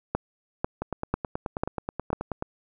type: two click trains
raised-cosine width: 1 ms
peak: -10 / -15 dBFS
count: 5 / 16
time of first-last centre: 0.15-2.13 / 0.82-2.424 s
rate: 2.02 / 9.35 Hz
effects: none